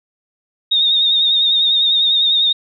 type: tone with vibrato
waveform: sine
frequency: 3692 Hz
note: A#7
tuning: 17 cents flat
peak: -11 dBFS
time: 0.71-2.53 s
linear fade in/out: 10 ms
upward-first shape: sine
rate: 10 Hz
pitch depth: 44 cents each way
effects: none